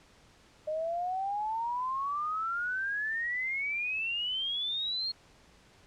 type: exponential sweep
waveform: sine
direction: up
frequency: 608 to 4295 Hz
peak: -30 dBFS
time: 0.67-5.12 s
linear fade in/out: 10 ms
effects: pink hiss -60 dBFS RMS until 5.86 s + low-pass 7000 Hz 12 dB/octave